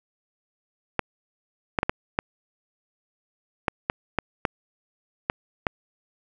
clicks, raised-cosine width 0.5 ms, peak -6 dBFS, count 11, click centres 0.993 / 1.788 / 1.831 / 1.895 / 2.189 / 3.682 / 3.899 / 4.187 / 4.452 / 5.299 / 5.668 s, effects none

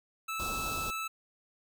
25% pulse tone, 1312 Hz, E6, 9 cents flat, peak -30 dBFS, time 0.28-1.08 s, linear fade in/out 10 ms
pink band-stop noise, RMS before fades -39 dBFS, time 0.39-0.91 s, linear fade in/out 10 ms, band 1400 to 3400 Hz, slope 48 dB/octave
effects none

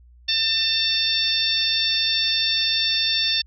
harmonic tone, 897 Hz, A5, 33 cents sharp, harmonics 2 / 3 / 4 / 5 / 6, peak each -32 / -28 / -22 / -24 / -26 dBFS, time 0.28-3.42 s, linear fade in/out 10 ms, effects added 60 Hz sine -47 dBFS peak until 3.46 s

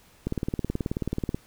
click train, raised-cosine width 3 ms, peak -14 dBFS, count 21, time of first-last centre 0.27-1.345 s, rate 18.6 Hz, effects pink hiss -57 dBFS RMS until 1.46 s

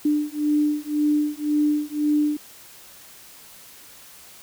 sine beating tone pair, 297 / 298.9 Hz, D4 / D4, +20 / +31 cents, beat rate 1.9 Hz, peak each -22 / -22 dBFS, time 0.05-2.37 s, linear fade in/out 5 ms, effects white hiss -46 dBFS RMS until 4.42 s

